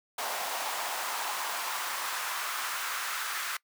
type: noise with high-pass filter sweep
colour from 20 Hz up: pink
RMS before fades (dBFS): -34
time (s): 0.18-3.57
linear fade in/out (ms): 5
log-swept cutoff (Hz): 760 to 1400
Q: 2.1
effects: noise-tail reverb RT60 0.1 s tail -23 dB re dry